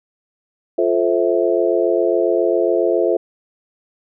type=chord; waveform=sine; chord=F major seventh; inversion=none; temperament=just; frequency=349.2 / 436.5 / 523.8 / 654.8 Hz; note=F4 / A4 / C5 / E5; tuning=0 / -14 / +2 / -12 cents; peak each=-18 / -19 / -20 / -20 dBFS; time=0.78-3.17 s; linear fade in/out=5 ms; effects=none